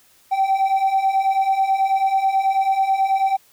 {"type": "beating tone pair", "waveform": "triangle", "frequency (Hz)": [768, 777.2], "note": ["G5", "G5"], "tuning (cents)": [-36, -15], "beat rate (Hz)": 9.2, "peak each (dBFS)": [-18, -14], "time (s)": [0.31, 3.37], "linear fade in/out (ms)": 20, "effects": ["tanh soft clip ceiling -11 dBFS", "white hiss -55 dBFS RMS until 3.52 s"]}